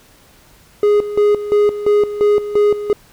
triangle tone with tremolo, 414.7 Hz, G#4, 3 cents flat, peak -7 dBFS, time 0.83-2.93 s, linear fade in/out 2 ms, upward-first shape square, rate 2.9 Hz, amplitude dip 75%, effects pink hiss -48 dBFS RMS until 3.12 s

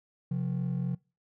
triangle ring-modulated tone, 155.56 Hz, D#3, in tune, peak -22 dBFS, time 0.31-0.95 s, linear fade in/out 2 ms, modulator 21.9 Hz, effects noise-tail reverb RT60 0.3 s tail -26 dB re dry + tanh soft clip ceiling -22 dBFS

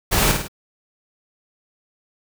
pink noise with echo, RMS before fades -18 dBFS, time 0.11-0.33 s, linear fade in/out 20 ms, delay 51 ms, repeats 3, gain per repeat -5 dB, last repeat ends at 0.483 s, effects none

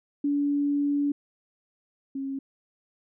sine tone pair in turn, 286.8 / 271.7 Hz, D4 / C#4, -41 / -35 cents, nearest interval minor second, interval 94 cents, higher first, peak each -22 / -29 dBFS, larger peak first, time 0.24-1.12 / 2.15-2.39 s, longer first, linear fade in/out 5 ms, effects none

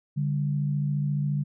sine tone pair together, 145 / 199.36 Hz, D3 / G3, -22 / +29 cents, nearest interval tritone, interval 551 cents, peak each -24 / -32 dBFS, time 0.16-1.44 s, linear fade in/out 20 ms, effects none

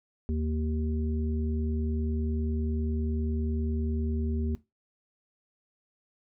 harmonic tone, 77.5 Hz, D#2, 6 cents flat, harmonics 1 / 3 / 5, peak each -28 / -32 / -39 dBFS, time 0.29-4.55 s, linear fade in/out 0 ms, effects noise-tail reverb RT60 0.2 s tail -17 dB re dry

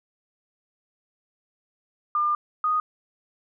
sine tone pair in turn, 1201 / 1240.5 Hz, D6 / D#6, +38 / -6 cents, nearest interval minor second, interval 56 cents, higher second, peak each -20 dBFS, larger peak neither, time 2.15-2.35 / 2.64-2.8 s, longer first, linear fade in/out 2 ms, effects none

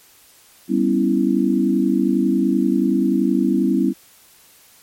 sine chord, C# half-diminished seventh, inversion second, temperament equal, 196 / 246.9 / 277.2 / 329.6 Hz, G3 / B3 / C#4 / E4, 0 / 0 / 0 / 0 cents, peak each -20 dBFS, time 0.68-3.94 s, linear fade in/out 50 ms, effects white hiss -50 dBFS RMS until 4.82 s + MP3 64 kbps

